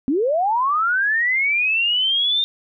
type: linear sweep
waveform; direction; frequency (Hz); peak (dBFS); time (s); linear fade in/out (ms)
sine; up; 246.9 to 3647; -16; 0.08-2.44; 0
effects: none